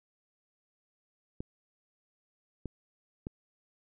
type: clicks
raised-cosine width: 3 ms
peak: -24 dBFS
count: 3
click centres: 1.405 / 2.657 / 3.269 s
effects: none